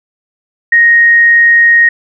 sine tone, 1869 Hz, A#6, 4 cents sharp, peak -3 dBFS, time 0.72-1.89 s, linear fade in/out 5 ms, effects none

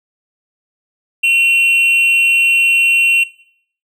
triangle tone with amplitude modulation, 2739 Hz, F7, 34 cents flat, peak -5 dBFS, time 1.23-3.24 s, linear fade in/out 10 ms, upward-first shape sine, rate 280 Hz, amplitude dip 55%, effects noise-tail reverb RT60 0.6 s tail -18 dB re dry

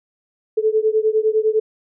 sine beating tone pair, 431.4 / 441.3 Hz, A4 / A4, -34 / +5 cents, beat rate 9.9 Hz, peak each -17 / -18 dBFS, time 0.57-1.6 s, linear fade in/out 10 ms, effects none

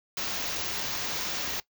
white band-stop noise, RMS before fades -32 dBFS, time 0.17-1.6 s, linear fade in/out 2 ms, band 6900 to 16000 Hz, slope 96 dB/octave, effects noise-tail reverb RT60 0.1 s tail -19 dB re dry

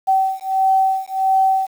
sine beating tone pair, 766 / 767.5 Hz, G5 / G5, -40 / -37 cents, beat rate 1.5 Hz, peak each -17 dBFS, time 0.07-1.67 s, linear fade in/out 20 ms, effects 7-bit

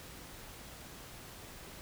silence, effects pink hiss -50 dBFS RMS until 1.81 s

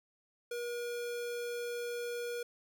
square tone, 478.9 Hz, A#4, 47 cents sharp, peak -37 dBFS, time 0.51-2.43 s, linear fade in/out 5 ms, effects none

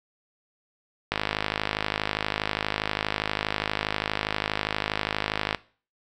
click train, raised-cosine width 0.3 ms, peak -8 dBFS, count 233, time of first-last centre 1.12-5.547 s, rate 52.4 Hz, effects noise-tail reverb RT60 0.4 s tail -19 dB re dry

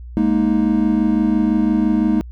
triangle chord, Ab suspended second, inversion none, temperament just, 207.7 / 233.6 / 311.5 Hz, Ab3 / Bb3 / Eb4, 0 / +4 / +2 cents, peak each -16 dBFS, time 0.17-2.21 s, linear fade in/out 0 ms, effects added 60 Hz sine -31 dBFS peak until 2.31 s

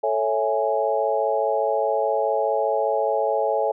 sine chord, A major seventh, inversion none, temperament equal, 440 / 554.4 / 659.3 / 830.6 Hz, A4 / C#5 / E5 / G#5, 0 / 0 / 0 / 0 cents, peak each -25 / -24 / -25 / -25 dBFS, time 0.03-3.72 s, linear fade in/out 10 ms, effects none

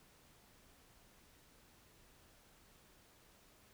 silence, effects pink hiss -66 dBFS RMS until 3.73 s

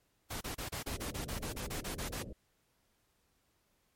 pink noise bursts, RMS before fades -40 dBFS, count 14, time 0.3-2.23 s, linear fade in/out 10 ms, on 110 ms, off 30 ms
pink low-pass noise, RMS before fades -45 dBFS, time 0.86-2.33 s, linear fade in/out 5 ms, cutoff 570 Hz, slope 48 dB/octave
effects pink hiss -75 dBFS RMS until 3.95 s + MP3 64 kbps

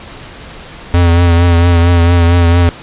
square tone with vibrato, 86 Hz, F2, 26 cents flat, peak -6 dBFS, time 0.94-2.69 s, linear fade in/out 0 ms, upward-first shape triangle, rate 4.4 Hz, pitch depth 41 cents each way, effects pink hiss -31 dBFS RMS until 2.82 s + resampled to 8000 Hz

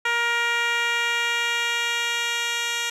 10% pulse tone with band-pass filter sweep, 471.2 Hz, A#4, 19 cents sharp, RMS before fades -24 dBFS, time 0.05-2.9 s, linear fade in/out 5 ms, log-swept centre 1800 to 4300 Hz, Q 0.96, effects resampled to 32000 Hz

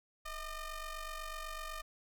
sawtooth ring-modulated tone, 613 Hz, D#5, 26 cents flat, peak -34 dBFS, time 0.25-1.82 s, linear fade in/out 10 ms, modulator 589 Hz, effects none

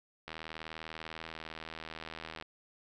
click train, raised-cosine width 0.3 ms, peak -26 dBFS, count 173, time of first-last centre 0.28-2.425 s, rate 80.2 Hz, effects none

